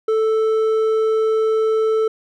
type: tone with hard clipping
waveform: sine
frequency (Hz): 440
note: A4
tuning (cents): 0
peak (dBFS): -16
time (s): 0.08-2.08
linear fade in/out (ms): 5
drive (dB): 5
effects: none